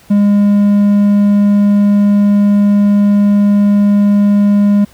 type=tone; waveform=triangle; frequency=203.9 Hz; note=G#3; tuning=32 cents flat; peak=-4 dBFS; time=0.1-4.85 s; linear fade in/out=10 ms; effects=pink hiss -44 dBFS RMS until 4.93 s